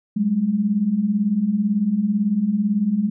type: beating tone pair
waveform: sine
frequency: 192.2 / 210.2 Hz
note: G3 / G#3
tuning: -34 / +21 cents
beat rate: 18 Hz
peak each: -23 / -18 dBFS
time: 0.16-3.1 s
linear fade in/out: 10 ms
effects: none